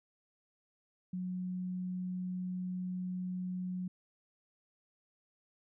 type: tone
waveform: sine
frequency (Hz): 182.5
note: F#3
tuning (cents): -24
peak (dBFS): -35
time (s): 1.13-3.88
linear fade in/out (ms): 5
effects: none